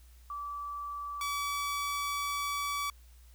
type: tone pair in turn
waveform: sine / sawtooth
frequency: 1157 / 1145.7 Hz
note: D6 / D6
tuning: -26 / -43 cents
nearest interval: unison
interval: 17 cents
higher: first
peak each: -36 / -28 dBFS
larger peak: second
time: 0.3-1.21 / 1.21-2.9 s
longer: second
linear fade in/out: 2 ms
effects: added 60 Hz sine -53 dBFS peak until 3.34 s + white hiss -65 dBFS RMS until 3.34 s